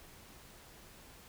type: silence
effects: pink hiss -56 dBFS RMS until 1.28 s